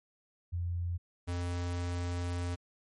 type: tone pair in turn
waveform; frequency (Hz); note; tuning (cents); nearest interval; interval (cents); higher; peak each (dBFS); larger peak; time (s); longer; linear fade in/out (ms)
sine / square; 87 / 87.86; F2 / F2; -6 / +11; unison; 17; second; -31 / -33; first; 0.52-0.98 / 1.27-2.56; second; 20
effects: MP3 48 kbps